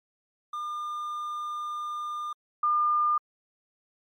triangle / sine tone pair in turn, 1205 / 1205 Hz, D6 / D6, +44 / +44 cents, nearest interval unison, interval 0 cents, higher neither, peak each -29 / -21 dBFS, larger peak second, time 0.53-2.33 / 2.63-3.18 s, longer first, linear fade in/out 5 ms, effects MP3 64 kbps

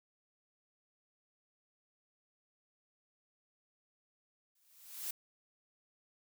blue noise with exponential growth, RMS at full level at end -37 dBFS, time 4.55-5.11 s, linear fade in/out 5 ms, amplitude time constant 120 ms, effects none

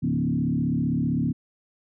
sine tone with frequency modulation, 200.1 Hz, G3, 36 cents sharp, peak -21 dBFS, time 0.02-1.33 s, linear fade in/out 20 ms, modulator 35.5 Hz, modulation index 2.2, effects none

